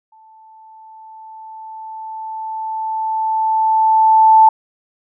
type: tone with exponential growth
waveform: sine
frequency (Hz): 880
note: A5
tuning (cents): 0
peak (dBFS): -4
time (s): 0.12-4.49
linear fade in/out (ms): 5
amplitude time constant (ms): 950
effects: none